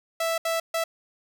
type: tone bursts at uneven times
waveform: sawtooth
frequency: 659.3 Hz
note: E5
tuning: in tune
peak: -20 dBFS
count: 3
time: 0.2-0.38 / 0.45-0.6 / 0.74-0.84 s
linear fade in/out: 5 ms
effects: none